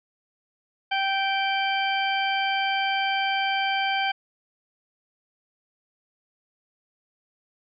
harmonic tone, 780 Hz, G5, 9 cents flat, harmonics 1 / 2 / 3 / 4 / 6, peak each -25 / -29 / -29 / -30 / -40 dBFS, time 0.91-4.12 s, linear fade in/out 10 ms, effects none

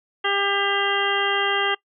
harmonic tone, 399.3 Hz, G4, 32 cents sharp, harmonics 1 / 2 / 3 / 4 / 5 / 7 / 8, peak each -27 / -27 / -27 / -27 / -27 / -27 / -27 dBFS, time 0.24-1.75 s, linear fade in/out 10 ms, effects noise-tail reverb RT60 0.1 s tail -22 dB re dry

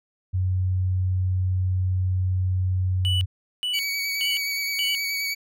sine tone, 92.5 Hz, F#2, in tune, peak -20 dBFS, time 0.33-3.26 s, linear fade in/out 20 ms
triangle tone bursts, 2962 Hz, F#7, 1 cent sharp, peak -22 dBFS, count 4, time 3.05-4.95 s, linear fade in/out 0 ms, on 160 ms, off 420 ms
25% pulse tone with vibrato, 2258 Hz, C#7, 31 cents sharp, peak -21 dBFS, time 3.73-5.35 s, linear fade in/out 20 ms, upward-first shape sine, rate 9.5 Hz, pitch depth 22 cents each way
effects none

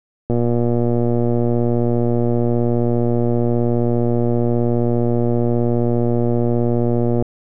click train, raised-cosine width 2 ms, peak -6 dBFS, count 825, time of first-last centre 0.3-7.224 s, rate 119 Hz, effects none

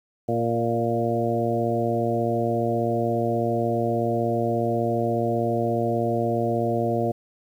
harmonic tone with a mistuned harmonic, 116.54 Hz, A#2, in tune, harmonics 1 / 2 / 3 / 4 / 5 / 6, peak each -28 / -28 / -28 / -28 / -28 / -28 dBFS, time 0.28-7.12 s, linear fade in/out 10 ms, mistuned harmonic 5, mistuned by +15 cents, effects 9-bit

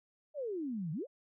sine exponential two-way sweep, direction down then up, 627 to 146.83 to 627 Hz, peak -35 dBFS, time 0.34-1.07 s, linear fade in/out 50 ms, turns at 0.92 s, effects none

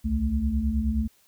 sine tone cluster, 63.6 / 73.1 / 220.1 Hz, C2 / D2 / A3, -48 / -7 / +1 cents, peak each -27 / -27 / -26 dBFS, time 0.04-1.08 s, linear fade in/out 20 ms, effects white hiss -62 dBFS RMS until 1.27 s

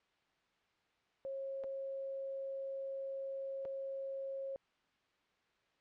sine tone with dropouts, 542 Hz, C#5, 39 cents flat, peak -39 dBFS, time 1.25-4.56 s, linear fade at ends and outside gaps 0 ms, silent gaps 1.637-1.642 / 3.651-3.655 s, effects white hiss -75 dBFS RMS until 5.8 s + low-pass 3000 Hz 12 dB/octave

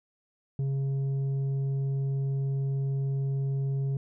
sine tone with tanh clipping, 136.7 Hz, C#3, 24 cents flat, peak -27 dBFS, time 0.59-3.97 s, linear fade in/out 2 ms, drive 5 dB, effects none

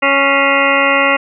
harmonic tone with a mistuned harmonic, 277.2 Hz, C#4, in tune, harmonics 1 / 2 / 3 / 4 / 5 / 7 / 8 / 9 / 10, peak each -21 / -16 / -21 / -17 / -18 / -17 / -18 / -19 / -19 dBFS, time 0.02-1.17 s, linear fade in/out 10 ms, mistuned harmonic 8, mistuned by -74 cents, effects none

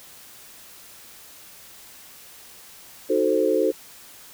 sine chord, D# diminished seventh, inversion none, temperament equal, 311.1 / 370 / 440 / 523.3 Hz, D#4 / F#4 / A4 / C5, 0 / 0 / 0 / 0 cents, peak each -25 / -24 / -22 / -23 dBFS, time 3.09-3.72 s, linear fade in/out 20 ms, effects white hiss -46 dBFS RMS until 4.33 s

